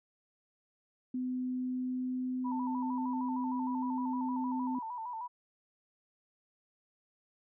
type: tone with pitch glide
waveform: sine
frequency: 253.4 to 256 Hz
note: B3 to C4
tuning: +45 to -38 cents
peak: -32 dBFS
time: 1.14-4.79 s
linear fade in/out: 5 ms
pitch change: +17 cents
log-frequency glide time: 1.49-3.28 s
type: tone with vibrato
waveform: sine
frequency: 935 Hz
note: A#5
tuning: 5 cents sharp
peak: -37 dBFS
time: 2.44-5.28 s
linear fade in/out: 20 ms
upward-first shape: square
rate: 6.5 Hz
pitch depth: 81 cents each way
effects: none